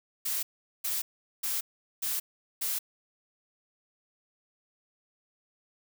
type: noise bursts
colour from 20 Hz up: blue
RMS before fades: -31 dBFS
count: 5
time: 0.25-2.79 s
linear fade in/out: 10 ms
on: 180 ms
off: 410 ms
effects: none